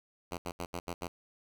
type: tone bursts at uneven times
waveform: 5% pulse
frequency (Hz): 87.31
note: F2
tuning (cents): 0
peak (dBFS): -25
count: 6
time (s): 0.31-0.38 / 0.45-0.52 / 0.59-0.66 / 0.73-0.8 / 0.87-0.94 / 1.01-1.08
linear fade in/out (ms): 10
effects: none